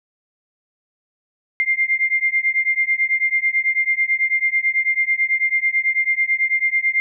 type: beating tone pair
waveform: sine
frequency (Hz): 2100 / 2109.1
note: C7 / C7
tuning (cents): +6 / +13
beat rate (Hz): 9.1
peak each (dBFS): -19 / -19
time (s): 1.6-7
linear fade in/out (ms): 0
effects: none